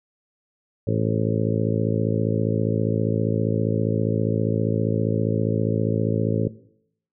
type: harmonic tone with a mistuned harmonic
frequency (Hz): 55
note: A1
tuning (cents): 0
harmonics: 2 / 3 / 4 / 5 / 6 / 7 / 8 / 9 / 10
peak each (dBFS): -23 / -27 / -29 / -30 / -32 / -31 / -28 / -34 / -31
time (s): 0.87-6.48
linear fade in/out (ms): 5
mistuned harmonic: 10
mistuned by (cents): -18
effects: noise-tail reverb RT60 0.7 s tail -18 dB re dry